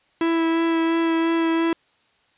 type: tone with vibrato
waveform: 45% pulse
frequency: 329.6 Hz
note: E4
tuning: in tune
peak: -18 dBFS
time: 0.21-1.73 s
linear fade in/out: 2 ms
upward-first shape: sine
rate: 2.9 Hz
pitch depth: 11 cents each way
effects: white hiss -62 dBFS RMS until 2.37 s + resampled to 8000 Hz